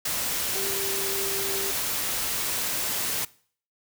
sine tone in noise, 392 Hz, G4, in tune, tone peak -33 dBFS, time 0.55-1.71 s, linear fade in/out 5 ms, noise white, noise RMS -28 dBFS, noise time 0.05-3.25 s, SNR -8 dB, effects noise-tail reverb RT60 0.5 s tail -21 dB re dry

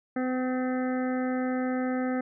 harmonic tone with a mistuned harmonic, 255.1 Hz, C4, 44 cents flat, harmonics 1 / 2 / 3 / 5 / 6 / 7 / 8, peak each -27 / -33 / -37 / -41 / -43 / -44 / -45 dBFS, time 0.16-2.21 s, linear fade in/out 5 ms, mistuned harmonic 6, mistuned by +22 cents, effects none

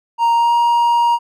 triangle tone with pitch glide, 932.3 to 944.2 Hz, A#5 to A#5, 0 to +22 cents, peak -9 dBFS, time 0.18-1.19 s, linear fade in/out 50 ms, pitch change +22 cents, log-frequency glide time 0.34-0.54 s, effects none

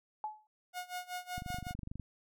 sine tone with exponential decay, 856 Hz, A5, 48 cents flat, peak -32 dBFS, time 0.24-0.47 s, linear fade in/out 1 ms, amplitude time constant 48 ms
sawtooth tone with tremolo, 722 Hz, F#5, 43 cents flat, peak -33 dBFS, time 0.73-1.74 s, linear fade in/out 50 ms, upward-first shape sine, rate 5.3 Hz, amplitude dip 90%
click train, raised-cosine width 5 ms, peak -30 dBFS, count 16, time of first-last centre 1.38-1.997 s, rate 24.3 Hz
effects none

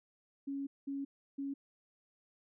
sine tone bursts at uneven times, 277.2 Hz, C#4, in tune, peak -36 dBFS, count 3, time 0.47-0.67 / 0.87-1.05 / 1.38-1.54 s, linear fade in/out 10 ms, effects none

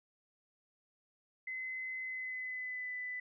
sine tone with pitch glide, 2042 to 1996.5 Hz, C7 to B6, -43 to +18 cents, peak -38 dBFS, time 1.47-3.2 s, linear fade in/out 5 ms, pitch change -39 cents, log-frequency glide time 2.02-2.94 s, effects none

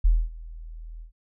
sine tone with ADSR envelope, 40.54 Hz, E1, 28 cents flat, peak -13 dBFS, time 0.04-1.12 s, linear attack 12 ms, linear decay 240 ms, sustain -23 dB, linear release 110 ms, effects none

